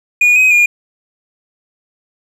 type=tone with pitch steps; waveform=triangle; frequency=2448 / 2521 / 2425 Hz; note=D#7 / D#7 / D#7; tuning=-29 / +22 / -45 cents; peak=-5 dBFS; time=0.21-0.66 s; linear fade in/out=5 ms; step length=150 ms; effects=none